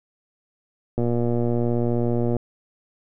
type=click train; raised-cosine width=2 ms; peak=-11 dBFS; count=166; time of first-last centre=0.98-2.367 s; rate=119 Hz; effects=none